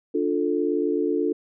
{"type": "chord", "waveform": "sine", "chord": "D minor", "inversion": "none", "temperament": "just", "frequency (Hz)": [293.7, 352.4, 440.5], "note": ["D4", "F4", "A4"], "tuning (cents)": [0, 16, 2], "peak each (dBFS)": -25, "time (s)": [0.14, 1.33], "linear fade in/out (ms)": 10, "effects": []}